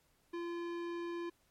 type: tone with tanh clipping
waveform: sine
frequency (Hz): 343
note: F4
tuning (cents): -31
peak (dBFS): -40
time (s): 0.33-1.3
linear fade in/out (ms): 10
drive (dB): 18
effects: pink hiss -73 dBFS RMS until 1.5 s + MP3 64 kbps